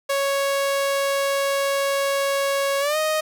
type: tone with pitch glide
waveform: sawtooth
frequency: 554.4 to 622.3 Hz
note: C#5 to D#5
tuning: 0 to 0 cents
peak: -16 dBFS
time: 0.09-3.21 s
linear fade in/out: 10 ms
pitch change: +200 cents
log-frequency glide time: 2.8-2.97 s
effects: none